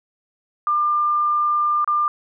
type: tone with dropouts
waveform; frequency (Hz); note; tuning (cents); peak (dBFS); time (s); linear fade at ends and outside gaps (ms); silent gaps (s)
sine; 1197; D6; +33; -16; 0.67-2.08; 1; 1.845-1.876
effects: none